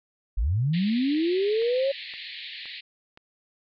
sine linear sweep, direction up, 41.33 to 559 Hz, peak -21 dBFS, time 0.37-1.92 s, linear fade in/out 10 ms
white band-pass noise, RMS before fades -39 dBFS, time 0.73-2.81 s, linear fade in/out 10 ms, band 1800 to 4400 Hz, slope 96 dB/octave
click train, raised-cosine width 0.3 ms, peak -31 dBFS, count 4, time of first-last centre 1.62-3.174 s, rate 1.93 Hz
effects none

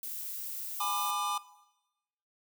violet noise, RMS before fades -39 dBFS, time 0.03-1.11 s, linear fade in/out 2 ms
square chord, G# diminished, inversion none, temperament just, 830.6 / 996.7 / 1196.1 Hz, G#5 / B5 / D6, 0 / +16 / +31 cents, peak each -37 / -38 / -33 dBFS, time 0.8-1.38 s, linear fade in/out 5 ms
effects noise-tail reverb RT60 1.0 s tail -18 dB re dry

